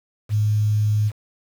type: tone with quantisation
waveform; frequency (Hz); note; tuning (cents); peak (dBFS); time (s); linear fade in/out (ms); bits
sine; 106; G#2; +36; -16; 0.29-1.12; 50; 7
effects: none